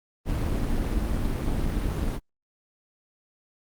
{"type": "noise with amplitude modulation", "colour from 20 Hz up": "brown", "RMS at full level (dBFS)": -23, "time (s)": [0.25, 2.2], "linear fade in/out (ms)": 50, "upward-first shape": "sine", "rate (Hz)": 259, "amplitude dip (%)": 60, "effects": ["Opus 32 kbps"]}